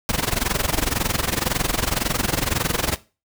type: noise with amplitude modulation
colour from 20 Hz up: pink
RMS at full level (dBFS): -19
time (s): 0.09-2.96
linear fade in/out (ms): 0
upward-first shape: sine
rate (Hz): 21.9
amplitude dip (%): 90
effects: noise-tail reverb RT60 0.3 s tail -18 dB re dry